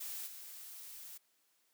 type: noise with level steps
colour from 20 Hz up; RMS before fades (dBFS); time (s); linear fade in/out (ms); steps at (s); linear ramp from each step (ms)
blue; -43 / -50; 0-1.18; 10; 0.26; 20
effects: white hiss -75 dBFS RMS until 1.73 s + high-pass 200 Hz 12 dB/octave